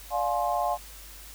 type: chord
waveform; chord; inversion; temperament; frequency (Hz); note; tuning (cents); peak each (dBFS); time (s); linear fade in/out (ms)
sine; D half-diminished seventh; none; just; 587.3 / 704.8 / 845.8 / 1057.2; D5 / F5 / Ab5 / C6; 0 / +16 / +31 / +18; -32 / -27 / -30 / -32; 0.1-0.78; 50
effects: added 50 Hz sine -47 dBFS peak until 1.34 s + white hiss -47 dBFS RMS until 1.34 s